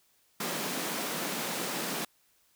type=high-pass noise; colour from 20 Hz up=pink; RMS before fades=-34 dBFS; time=0.4-2.05 s; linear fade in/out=5 ms; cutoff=160 Hz; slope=48 dB/octave; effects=white hiss -68 dBFS RMS until 2.55 s